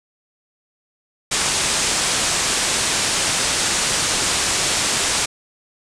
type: low-pass noise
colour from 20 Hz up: white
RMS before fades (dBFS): -20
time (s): 1.31-5.26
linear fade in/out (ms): 10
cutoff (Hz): 9200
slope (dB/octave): 48
effects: none